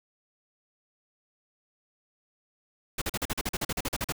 pink noise bursts, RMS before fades -30 dBFS, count 15, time 2.98-4.123 s, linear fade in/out 5 ms, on 37 ms, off 42 ms, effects none

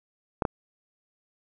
clicks, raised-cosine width 1 ms, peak -10 dBFS, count 2, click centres 0.422 / 0.452 s, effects none

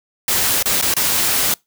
white noise with dropouts, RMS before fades -17 dBFS, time 0.28-1.54 s, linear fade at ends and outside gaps 2 ms, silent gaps 0.626-0.657 / 0.814-0.824 / 0.94-0.965 s, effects noise-tail reverb RT60 0.2 s tail -26 dB re dry

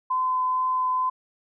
sine tone with vibrato, 1021 Hz, C6, 43 cents flat, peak -21 dBFS, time 0.1-1.1 s, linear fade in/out 10 ms, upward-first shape triangle, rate 2.2 Hz, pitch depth 8 cents each way, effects none

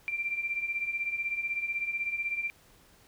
sine beating tone pair, 2349 / 2365 Hz, D7 / D7, 0 / +12 cents, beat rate 16 Hz, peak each -36 / -31 dBFS, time 0.08-2.5 s, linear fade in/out 0 ms, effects pink hiss -60 dBFS RMS until 3.07 s

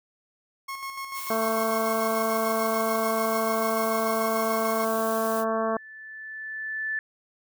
30% pulse tone with tremolo, 1088 Hz, C#6, 33 cents flat, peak -29 dBFS, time 0.68-4.85 s, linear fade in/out 10 ms, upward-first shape square, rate 6.8 Hz, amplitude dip 45%
blue noise, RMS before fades -37 dBFS, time 1.13-5.45 s, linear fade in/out 50 ms
harmonic tone, 223 Hz, A3, 23 cents sharp, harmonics 1 / 2 / 3 / 4 / 5 / 6 / 7, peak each -31 / -30 / -27 / -37 / -30 / -38 / -39 dBFS, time 1.3-5.77 s, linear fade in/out 2 ms
sine tone with exponential growth, 1751 Hz, A6, 9 cents flat, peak -25 dBFS, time 4.36-6.99 s, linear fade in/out 1 ms, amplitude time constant 570 ms
effects none

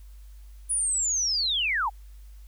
sine linear sweep, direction down, 9956 to 740 Hz, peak -23 dBFS, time 0.69-1.9 s, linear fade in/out 20 ms, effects added 50 Hz sine -43 dBFS peak until 2.47 s + white hiss -63 dBFS RMS until 2.47 s

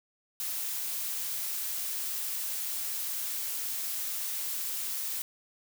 blue noise, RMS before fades -34 dBFS, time 0.4-5.22 s, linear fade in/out 0 ms, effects none

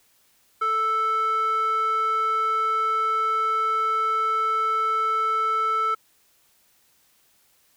square tone with band-pass filter, 440 Hz, A4, in tune, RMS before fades -23 dBFS, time 0.61-5.95 s, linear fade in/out 10 ms, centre 1400 Hz, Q 5.9, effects white hiss -62 dBFS RMS until 7.76 s

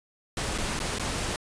pink noise with dropouts, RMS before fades -30 dBFS, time 0.37-1.36 s, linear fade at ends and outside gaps 1 ms, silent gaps 0.579-0.584 / 0.791-0.801 / 0.985-0.996 s, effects resampled to 22050 Hz

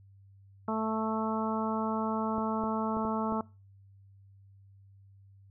harmonic tone, 220 Hz, A3, in tune, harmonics 1 / 2 / 3 / 4 / 5 / 6, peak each -32 / -37 / -37 / -36 / -38 / -39 dBFS, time 0.68-3.41 s, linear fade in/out 2 ms
clicks, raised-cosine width 2 ms, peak -26 dBFS, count 5, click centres 2.382 / 2.638 / 2.969 / 3.051 / 3.323 s
effects noise-tail reverb RT60 0.3 s tail -23 dB re dry + added 98 Hz sine -54 dBFS peak until 5.5 s

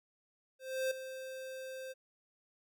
square tone with ADSR envelope, 523.3 Hz, C5, in tune, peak -31 dBFS, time 0.59-1.94 s, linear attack 320 ms, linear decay 6 ms, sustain -12 dB, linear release 27 ms, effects none

